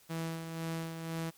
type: tone with tremolo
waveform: sawtooth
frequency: 163.8 Hz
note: E3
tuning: 11 cents flat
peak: -30 dBFS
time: 0.09-1.31 s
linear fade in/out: 20 ms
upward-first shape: sine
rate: 2 Hz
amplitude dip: 50%
effects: white hiss -62 dBFS RMS until 1.37 s + MP3 96 kbps